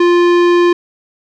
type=tone with tanh clipping; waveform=sine; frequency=349.2 Hz; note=F4; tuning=in tune; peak=-9 dBFS; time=0-0.73 s; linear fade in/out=5 ms; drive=18 dB; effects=none